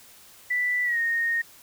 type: tone with pitch glide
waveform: sine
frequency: 1975.5 to 1853.9 Hz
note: B6 to A#6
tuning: 0 to -10 cents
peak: -22 dBFS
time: 0.5-1.42 s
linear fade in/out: 10 ms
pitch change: -110 cents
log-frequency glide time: 0.84-0.98 s
effects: white hiss -51 dBFS RMS until 1.62 s